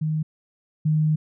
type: tone pair in turn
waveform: sine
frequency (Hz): 155.56 / 154.57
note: D#3 / D#3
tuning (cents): 0 / -11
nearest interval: unison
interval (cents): 11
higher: first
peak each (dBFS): -21 / -17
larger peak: second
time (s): 0.01-0.23 / 0.85-1.16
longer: second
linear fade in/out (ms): 10
effects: none